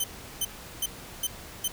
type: tone bursts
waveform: 10% pulse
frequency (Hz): 3078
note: G7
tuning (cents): -32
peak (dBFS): -17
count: 5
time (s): 0-1.68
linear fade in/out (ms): 5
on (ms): 40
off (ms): 370
effects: pink hiss -44 dBFS RMS until 1.72 s